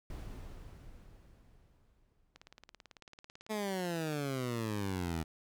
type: noise with exponential decay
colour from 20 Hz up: brown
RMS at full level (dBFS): -42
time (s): 0.1-3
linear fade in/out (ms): 2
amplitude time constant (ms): 630
type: click train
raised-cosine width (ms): 0.2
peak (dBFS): -34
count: 33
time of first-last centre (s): 2.36-4.128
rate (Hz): 18.1
type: exponential sweep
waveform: 15% pulse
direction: down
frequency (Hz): 219.7 to 78.5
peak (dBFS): -28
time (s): 3.49-5.24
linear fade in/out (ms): 20
effects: none